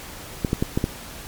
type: clicks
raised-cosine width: 3 ms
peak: -7 dBFS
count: 5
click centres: 0.448 / 0.531 / 0.625 / 0.775 / 0.841 s
effects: pink hiss -38 dBFS RMS until 1.27 s + MP3 96 kbps